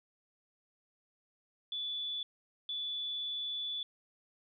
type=tone bursts at uneven times; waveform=sine; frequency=3459 Hz; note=A7; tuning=30 cents flat; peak=-35 dBFS; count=2; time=1.72-2.23 / 2.69-3.83 s; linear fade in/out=2 ms; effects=none